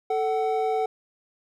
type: tone pair together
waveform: triangle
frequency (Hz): 440.5 / 751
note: A4 / F#5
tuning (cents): +2 / +26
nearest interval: major sixth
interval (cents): 924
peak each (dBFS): -23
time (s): 0.1-0.86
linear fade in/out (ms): 5
effects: none